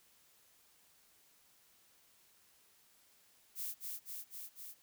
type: noise with echo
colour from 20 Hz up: violet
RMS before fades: -41 dBFS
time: 3.55-3.75 s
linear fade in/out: 50 ms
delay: 250 ms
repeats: 4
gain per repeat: -2 dB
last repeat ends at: 4.75 s
effects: white hiss -68 dBFS RMS until 4.82 s